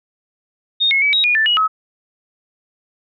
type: tone with pitch steps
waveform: sine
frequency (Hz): 3693 / 2176 / 2286 / 3803 / 2443 / 1766 / 2907 / 1282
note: A#7 / C#7 / D7 / A#7 / D#7 / A6 / F#7 / E6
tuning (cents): -17 / -33 / -47 / +34 / -32 / +6 / -31 / -49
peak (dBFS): -12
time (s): 0.8-1.68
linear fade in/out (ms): 20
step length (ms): 110
effects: none